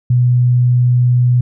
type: tone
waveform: sine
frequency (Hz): 123.47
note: B2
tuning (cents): 0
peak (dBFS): -8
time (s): 0.1-1.41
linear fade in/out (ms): 5
effects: none